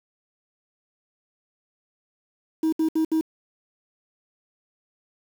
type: tone bursts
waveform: sine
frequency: 318.3 Hz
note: D#4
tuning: 39 cents sharp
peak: -16 dBFS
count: 4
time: 2.63-3.211 s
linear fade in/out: 5 ms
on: 95 ms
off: 67 ms
effects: tanh soft clip ceiling -18 dBFS + 7-bit